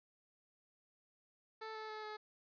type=tone with pitch steps; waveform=15% pulse; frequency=440 / 435.4 / 430.9 / 426.5 Hz; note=A4 / A4 / A4 / G#4; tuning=0 / -18 / -36 / +46 cents; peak=-38 dBFS; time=1.61-2.17 s; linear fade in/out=10 ms; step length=140 ms; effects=resampled to 11025 Hz